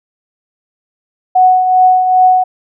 sine tone with tremolo, 740 Hz, F#5, in tune, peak -3 dBFS, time 1.35-2.44 s, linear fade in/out 10 ms, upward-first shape triangle, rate 2.5 Hz, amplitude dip 55%, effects none

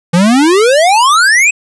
square exponential sweep, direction up, 164.81 to 2588 Hz, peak -6 dBFS, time 0.13-1.51 s, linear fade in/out 10 ms, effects resampled to 24000 Hz

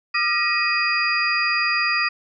sine tone cluster, 1203 / 1377 / 1902 / 2498 / 4829 Hz, D6 / F6 / A#6 / D#7 / D8, +41 / -25 / +34 / +6 / +47 cents, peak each -25 / -29 / -24 / -22 / -26 dBFS, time 0.14-2.09 s, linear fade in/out 10 ms, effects none

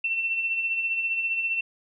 sine tone with tremolo, 2695 Hz, E7, 38 cents sharp, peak -22 dBFS, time 0.04-1.61 s, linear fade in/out 5 ms, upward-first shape sine, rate 15 Hz, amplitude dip 45%, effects none

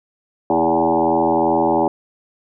sine tone with frequency modulation, 576 Hz, D5, 34 cents flat, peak -13 dBFS, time 0.5-1.88 s, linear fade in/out 2 ms, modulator 82.6 Hz, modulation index 4, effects none

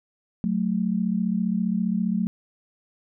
sine tone pair together, 185 / 220 Hz, F#3 / A3, 0 / 0 cents, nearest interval minor third, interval 300 cents, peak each -24 dBFS, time 0.44-2.27 s, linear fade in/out 0 ms, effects none

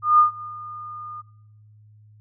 sine tone with ADSR envelope, 1218 Hz, D#6, 37 cents flat, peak -10 dBFS, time 0.02-1.22 s, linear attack 170 ms, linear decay 120 ms, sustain -23 dB, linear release 19 ms, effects noise-tail reverb RT60 0.7 s tail -17 dB re dry + added 106 Hz sine -48 dBFS peak until 2.2 s

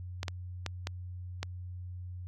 clicks, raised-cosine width 0.2 ms, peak -17 dBFS, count 5, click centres 0.231 / 0.282 / 0.663 / 0.871 / 1.43 s, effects added 90 Hz sine -39 dBFS peak until 2.27 s

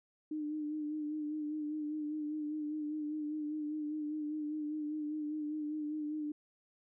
sine tone with vibrato, 302.6 Hz, D#4, 48 cents flat, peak -35 dBFS, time 0.31-6.32 s, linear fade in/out 5 ms, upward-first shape sine, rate 5 Hz, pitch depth 34 cents each way, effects none

